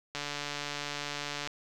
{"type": "click train", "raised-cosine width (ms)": 0.2, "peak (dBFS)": -18, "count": 193, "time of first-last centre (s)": [0.15, 1.474], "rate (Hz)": 145, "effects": []}